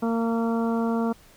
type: harmonic tone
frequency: 229.4 Hz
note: A#3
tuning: 28 cents flat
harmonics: 1 / 2 / 3 / 4 / 5 / 6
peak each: -23 / -29 / -33 / -35 / -37 / -39 dBFS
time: 0.02-1.13 s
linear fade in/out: 10 ms
effects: pink hiss -54 dBFS RMS until 1.36 s